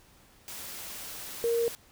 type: tone in noise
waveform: sine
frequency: 466.2 Hz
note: A#4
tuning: in tune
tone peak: -24 dBFS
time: 1.44-1.68 s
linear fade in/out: 0 ms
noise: white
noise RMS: -41 dBFS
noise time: 0.48-1.75 s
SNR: +14 dB
effects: pink hiss -59 dBFS RMS until 1.91 s